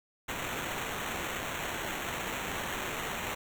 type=noise with sample-and-hold; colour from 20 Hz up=white; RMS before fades=-36 dBFS; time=0.28-3.35 s; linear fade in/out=10 ms; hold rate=4900 Hz; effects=none